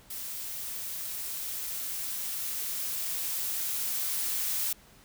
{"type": "noise with level ramp", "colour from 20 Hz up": "blue", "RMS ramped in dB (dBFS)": [-38, -30], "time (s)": [0.1, 4.73], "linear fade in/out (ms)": 5, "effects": ["pink hiss -57 dBFS RMS until 5.04 s"]}